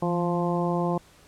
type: harmonic tone with a mistuned harmonic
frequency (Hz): 174.61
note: F3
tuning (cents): 0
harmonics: 1 / 2 / 3 / 4 / 5 / 6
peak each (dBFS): -26 / -29 / -31 / -32 / -33 / -34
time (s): 0.02-0.98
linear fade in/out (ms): 5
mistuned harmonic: 1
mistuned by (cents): -43
effects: pink hiss -55 dBFS RMS until 1.27 s + low-pass 11000 Hz 12 dB/octave